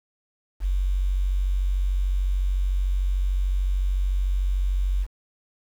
sine tone with quantisation, 46.79 Hz, F#1, 20 cents sharp, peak -20 dBFS, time 0.6-5.07 s, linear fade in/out 50 ms, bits 8, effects none

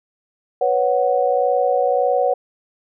sine chord, B suspended second, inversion none, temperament just, 493.9 / 555.6 / 740.8 Hz, B4 / C#5 / F#5, 0 / +4 / +2 cents, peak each -19 dBFS, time 0.61-2.34 s, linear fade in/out 5 ms, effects none

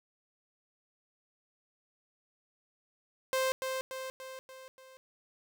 sawtooth tone with echo, 523.3 Hz, C5, in tune, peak -24 dBFS, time 3.33-3.52 s, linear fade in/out 0 ms, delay 290 ms, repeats 5, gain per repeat -5 dB, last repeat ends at 4.97 s, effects none

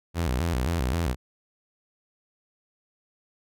sawtooth tone with vibrato, 72.8 Hz, D2, 15 cents flat, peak -20 dBFS, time 0.14-1.16 s, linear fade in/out 50 ms, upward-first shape square, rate 3.8 Hz, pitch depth 260 cents each way, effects none

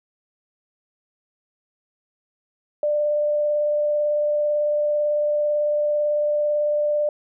sine tone with vibrato, 594 Hz, D5, 20 cents sharp, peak -18 dBFS, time 2.83-7.09 s, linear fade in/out 2 ms, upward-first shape square, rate 18 Hz, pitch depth 8 cents each way, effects none

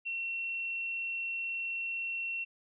sine tone, 2719 Hz, F7, 47 cents flat, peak -33 dBFS, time 0.05-2.45 s, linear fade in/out 20 ms, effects none

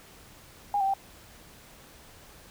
sine tone with pitch steps, 814 / 776 / 784 Hz, G#5 / G5 / G5, -35 / -18 / 0 cents, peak -23 dBFS, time 0.74-0.938 s, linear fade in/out 2 ms, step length 66 ms, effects pink hiss -52 dBFS RMS until 2.5 s

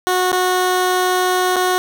15% pulse tone with dropouts, 366.2 Hz, F#4, 18 cents flat, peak -8 dBFS, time 0.07-1.78 s, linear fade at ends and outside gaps 0 ms, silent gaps 0.318-0.328 / 1.56-1.565 s, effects none

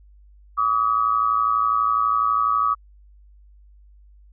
sine tone pair together, 1150 / 1262.1 Hz, D6 / D#6, -37 / +24 cents, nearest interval major second, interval 161 cents, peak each -20 / -20 dBFS, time 0.57-2.75 s, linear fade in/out 20 ms, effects added 50 Hz sine -47 dBFS peak until 4.32 s

